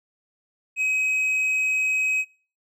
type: tone with tanh clipping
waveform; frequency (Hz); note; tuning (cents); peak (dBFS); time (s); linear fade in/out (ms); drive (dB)
sine; 2537; D#7; +33; -21; 0.76-2.25; 50; 4
effects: noise-tail reverb RT60 0.4 s tail -23 dB re dry